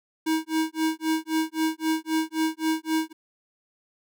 square tone with tremolo, 318.3 Hz, D#4, 39 cents sharp, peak -21 dBFS, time 0.26-3.13 s, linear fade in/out 10 ms, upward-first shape sine, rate 3.8 Hz, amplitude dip 100%, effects none

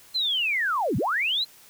sine linear two-way sweep, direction down then up, 4186 to 91.2 to 4186 Hz, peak -22 dBFS, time 0.14-1.45 s, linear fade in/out 20 ms, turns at 0.97 s, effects white hiss -52 dBFS RMS until 1.69 s

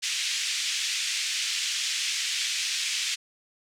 pink band-pass noise, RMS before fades -29 dBFS, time 0.02-3.16 s, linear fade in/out 20 ms, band 2300 to 7500 Hz, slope 24 dB/octave, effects none

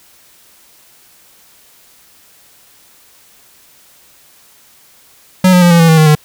square tone with pitch steps, 185 / 179.84 / 174.82 / 169.94 / 165.2 / 160.59 / 156.11 / 151.75 Hz, F#3 / F#3 / F3 / F3 / E3 / E3 / D#3 / D#3, 0 / -49 / +2 / -47 / +4 / -45 / +6 / -43 cents, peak -5 dBFS, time 5.44-6.152 s, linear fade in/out 5 ms, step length 89 ms, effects white hiss -46 dBFS RMS until 6.24 s

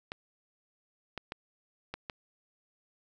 clicks, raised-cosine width 0.3 ms, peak -21 dBFS, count 5, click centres 0.119 / 1.177 / 1.321 / 1.94 / 2.098 s, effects none

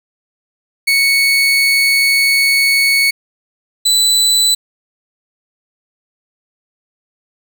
30% pulse tone pair in turn, 2217 / 3985 Hz, C#7 / B7, 0 / +15 cents, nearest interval minor seventh, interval 1015 cents, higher second, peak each -7 dBFS, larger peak neither, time 0.87-3.11 / 3.85-4.55 s, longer first, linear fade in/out 10 ms, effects none

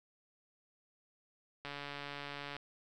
click train, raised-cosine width 0.3 ms, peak -27 dBFS, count 132, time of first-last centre 1.65-2.566 s, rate 143 Hz, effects none

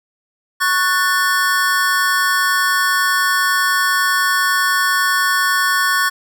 square chord, F# minor, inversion second, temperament just, 1110 / 1480 / 1776 Hz, C#6 / F#6 / A6, +2 / 0 / +16 cents, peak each -19 dBFS, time 0.6-6.1 s, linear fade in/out 20 ms, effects none

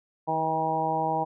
harmonic tone with a mistuned harmonic, 159.5 Hz, D#3, 43 cents sharp, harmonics 1 / 2 / 3 / 4 / 5 / 6, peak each -35 / -35 / -34 / -32 / -27 / -30 dBFS, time 0.27-1.25 s, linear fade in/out 20 ms, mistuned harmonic 3, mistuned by +18 cents, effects none

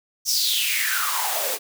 white noise with high-pass filter sweep, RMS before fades -23 dBFS, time 0.25-1.59 s, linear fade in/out 50 ms, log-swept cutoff 5900 to 430 Hz, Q 6.1, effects none

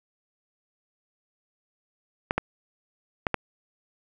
clicks, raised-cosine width 0.5 ms, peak -8 dBFS, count 4, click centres 2.309 / 2.38 / 3.268 / 3.343 s, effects none

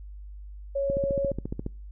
sine tone, 554.4 Hz, C#5, in tune, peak -24 dBFS, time 0.75-1.32 s, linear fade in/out 10 ms
click train, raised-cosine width 3 ms, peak -18 dBFS, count 12, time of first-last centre 0.9-1.664 s, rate 14.4 Hz
effects noise-tail reverb RT60 0.4 s tail -26 dB re dry + added 50 Hz sine -39 dBFS peak until 1.91 s

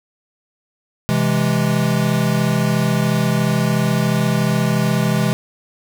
square chord, C augmented, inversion none, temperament equal, 130.81 / 164.81 / 207.7 Hz, C3 / E3 / G#3, 0 / 0 / 0 cents, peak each -20 dBFS, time 1.09-5.33 s, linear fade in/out 0 ms, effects none

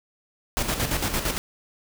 pink noise with tremolo, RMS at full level -24 dBFS, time 0.57-1.38 s, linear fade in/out 0 ms, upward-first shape square, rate 8.8 Hz, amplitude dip 55%, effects none

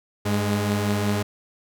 sawtooth tone pair together, 101.19 / 207.7 Hz, G#2 / G#3, -45 / 0 cents, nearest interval octave, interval 1245 cents, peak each -20 dBFS, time 0.25-1.23 s, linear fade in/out 10 ms, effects none

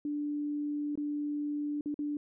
sine tone with dropouts, 293.7 Hz, D4, in tune, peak -31 dBFS, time 0.05-2.17 s, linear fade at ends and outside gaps 2 ms, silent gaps 0.955-0.975 / 1.81-1.858 / 1.943-1.99 s, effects none

